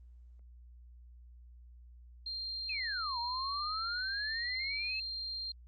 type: tone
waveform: sine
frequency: 4186 Hz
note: C8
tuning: in tune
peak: -37 dBFS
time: 2.26-5.52 s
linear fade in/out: 5 ms
type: exponential two-way sweep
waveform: sine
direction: down then up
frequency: 2637 to 932.3 to 2637 Hz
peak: -36 dBFS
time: 2.69-5 s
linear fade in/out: 5 ms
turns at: 3.19 s
effects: added 60 Hz sine -52 dBFS peak until 5.67 s + Opus 24 kbps